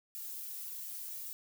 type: noise with flanger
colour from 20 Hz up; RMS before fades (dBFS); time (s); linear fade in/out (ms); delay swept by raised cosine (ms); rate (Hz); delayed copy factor
violet; -43; 0.15-1.33; 0; 1.9 to 3.3; 0.95; -0.85
effects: none